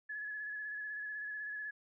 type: tone with vibrato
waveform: sine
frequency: 1700 Hz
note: G#6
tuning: 40 cents sharp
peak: -39 dBFS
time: 0.09-1.71 s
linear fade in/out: 10 ms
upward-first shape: square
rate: 16 Hz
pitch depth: 22 cents each way
effects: none